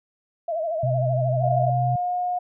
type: tone with vibrato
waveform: sine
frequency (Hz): 651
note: E5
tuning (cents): -22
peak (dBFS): -23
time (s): 0.48-1.7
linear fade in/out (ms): 5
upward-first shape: sine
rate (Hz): 13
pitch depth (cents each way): 96
type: tone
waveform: sine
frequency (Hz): 127.3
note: C3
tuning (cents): -47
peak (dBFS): -21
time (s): 0.83-1.96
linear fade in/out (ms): 5
type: tone with pitch glide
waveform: sine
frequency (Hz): 708 to 718.3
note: F5 to F5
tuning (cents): +23 to +48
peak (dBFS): -22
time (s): 1.42-2.39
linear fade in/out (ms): 10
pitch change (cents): +25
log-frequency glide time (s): 1.8-2.15
effects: none